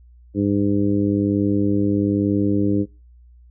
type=harmonic tone; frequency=101.1 Hz; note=G#2; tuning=46 cents flat; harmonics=1 / 2 / 3 / 4 / 5; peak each=-24 / -22 / -19 / -27 / -30 dBFS; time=0.34-2.86 s; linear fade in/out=50 ms; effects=noise-tail reverb RT60 0.3 s tail -25 dB re dry + added 60 Hz sine -45 dBFS peak until 3.5 s